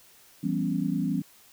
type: chord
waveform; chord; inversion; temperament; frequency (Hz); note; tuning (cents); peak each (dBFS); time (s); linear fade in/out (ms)
sine; C# half-diminished seventh; first; equal with one note detuned; 168.08 / 196 / 246.9 / 277.2; E3 / G3 / B3 / C#4; +34 / 0 / 0 / 0; -30 / -30 / -31 / -30; 0.43-1.22; 10
effects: white hiss -56 dBFS RMS until 1.52 s